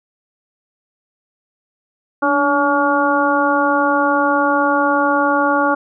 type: harmonic tone with a mistuned harmonic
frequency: 283.5 Hz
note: C#4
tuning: 39 cents sharp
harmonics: 1 / 2 / 3 / 4 / 5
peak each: -19 / -19 / -19 / -19 / -19 dBFS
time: 2.22-5.75 s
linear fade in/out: 10 ms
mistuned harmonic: 1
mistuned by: +48 cents
effects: none